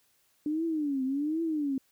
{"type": "tone with vibrato", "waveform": "sine", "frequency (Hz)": 293.7, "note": "D4", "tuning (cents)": 0, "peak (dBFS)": -27, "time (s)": [0.46, 1.78], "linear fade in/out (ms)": 2, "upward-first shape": "triangle", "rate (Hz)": 1.3, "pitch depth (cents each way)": 230, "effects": ["white hiss -69 dBFS RMS until 1.91 s"]}